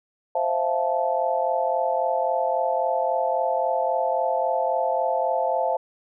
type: chord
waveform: sine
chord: F major seventh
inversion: second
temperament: just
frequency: 523.8 / 654.8 / 698.5 / 873.1 Hz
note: C5 / E5 / F5 / A5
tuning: +2 / -12 / 0 / -14 cents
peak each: -26 dBFS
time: 0.35-5.77 s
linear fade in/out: 5 ms
effects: none